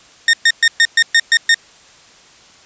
sawtooth tone bursts, 1836 Hz, A#6, 27 cents flat, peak -4 dBFS, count 8, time 0.28-1.544 s, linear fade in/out 2 ms, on 53 ms, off 120 ms, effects white hiss -45 dBFS RMS until 2.65 s + resampled to 16000 Hz

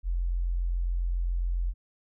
sine tone, 43.65 Hz, F1, in tune, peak -25 dBFS, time 0.03-1.74 s, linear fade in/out 50 ms, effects none

